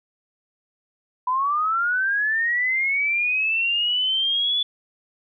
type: linear sweep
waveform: sine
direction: up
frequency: 987.8 to 3462 Hz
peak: -19 dBFS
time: 1.27-4.63 s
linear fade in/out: 5 ms
effects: none